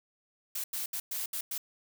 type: noise bursts at uneven times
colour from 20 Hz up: blue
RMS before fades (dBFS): -35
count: 6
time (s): 0.55-0.64 / 0.73-0.86 / 0.93-1 / 1.11-1.26 / 1.33-1.41 / 1.51-1.58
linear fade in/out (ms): 5
effects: none